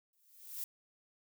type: noise with exponential growth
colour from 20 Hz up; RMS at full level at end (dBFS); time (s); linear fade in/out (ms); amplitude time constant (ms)
violet; -38; 0.13-0.64; 2; 110
effects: none